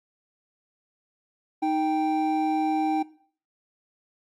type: tone pair together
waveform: triangle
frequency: 312 / 784 Hz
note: D#4 / G5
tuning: +5 / 0 cents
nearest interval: octave + major third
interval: 1595 cents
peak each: -23 dBFS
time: 1.62-3.03 s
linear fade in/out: 10 ms
effects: noise-tail reverb RT60 0.5 s tail -19 dB re dry + Opus 48 kbps